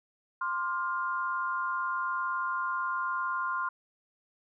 sine tone cluster, 1047 / 1187 / 1408 Hz, C6 / D6 / F6, +1 / +18 / +14 cents, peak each -31 / -40 / -33 dBFS, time 0.41-3.69 s, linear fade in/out 5 ms, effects none

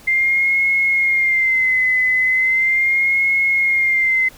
sine tone with vibrato, 2093 Hz, C7, in tune, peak -13 dBFS, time 0.07-4.29 s, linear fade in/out 10 ms, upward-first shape sine, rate 0.38 Hz, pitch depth 60 cents each way, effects pink hiss -44 dBFS RMS until 4.37 s

